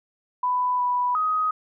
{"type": "tone with pitch steps", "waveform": "sine", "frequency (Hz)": [995, 986, 1256], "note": ["B5", "B5", "D#6"], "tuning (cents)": [13, -3, 16], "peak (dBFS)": -20, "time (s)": [0.43, 1.51], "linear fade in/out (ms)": 5, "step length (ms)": 360, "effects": []}